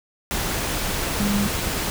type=tone in noise; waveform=sine; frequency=203.2 Hz; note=G#3; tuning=38 cents flat; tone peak=-20 dBFS; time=1.2-1.47 s; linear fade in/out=0 ms; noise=pink; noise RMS=-25 dBFS; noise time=0.31-1.9 s; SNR=+2 dB; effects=none